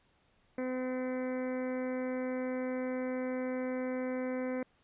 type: harmonic tone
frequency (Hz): 255.3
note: C4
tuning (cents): -42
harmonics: 1 / 2 / 3 / 4 / 5 / 6 / 7 / 8 / 9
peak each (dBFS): -35 / -36 / -50 / -50 / -54 / -51 / -54 / -50 / -55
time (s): 0.58-4.63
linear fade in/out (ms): 2
effects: pink hiss -70 dBFS RMS until 4.83 s + resampled to 8000 Hz

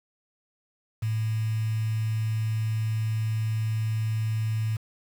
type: tone with quantisation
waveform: sine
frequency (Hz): 110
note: A2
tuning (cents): 0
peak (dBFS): -24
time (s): 1.02-4.77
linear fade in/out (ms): 10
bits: 7
effects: none

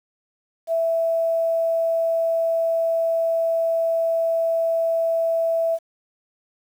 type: tone with quantisation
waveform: sine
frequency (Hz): 660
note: E5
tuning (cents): +2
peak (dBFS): -18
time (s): 0.67-5.79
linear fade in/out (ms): 50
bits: 8
effects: none

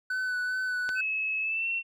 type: tone with vibrato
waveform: triangle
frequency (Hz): 1500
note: F#6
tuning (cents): +23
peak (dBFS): -26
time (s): 0.1-1.01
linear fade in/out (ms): 5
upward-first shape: sine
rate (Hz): 2.5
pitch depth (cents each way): 20
type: click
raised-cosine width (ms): 0.2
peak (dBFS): -18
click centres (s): 0.891
type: tone with pitch glide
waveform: sine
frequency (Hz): 2584 to 2714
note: E7 to E7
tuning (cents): -35 to +50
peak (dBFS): -27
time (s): 0.95-1.83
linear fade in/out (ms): 50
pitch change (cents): +85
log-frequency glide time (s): 1.41-1.69
effects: none

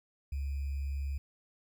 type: tone with sample-and-hold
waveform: sine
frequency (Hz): 69.5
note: C#2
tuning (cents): +5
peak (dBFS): -32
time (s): 0.32-1.18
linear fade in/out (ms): 5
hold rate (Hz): 2450
effects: none

